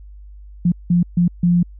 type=tone bursts at uneven times; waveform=sine; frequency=174.61 Hz; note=F3; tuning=in tune; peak=-11 dBFS; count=4; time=0.65-0.72 / 0.9-1.03 / 1.17-1.28 / 1.43-1.63 s; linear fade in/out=5 ms; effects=added 50 Hz sine -36 dBFS peak until 1.79 s